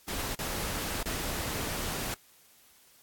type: noise with dropouts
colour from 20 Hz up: pink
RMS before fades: -34 dBFS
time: 0.08-2.14 s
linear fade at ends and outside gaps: 1 ms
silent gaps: 0.349-0.39 / 1.029-1.058 s
effects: white hiss -60 dBFS RMS until 3.02 s + AAC 64 kbps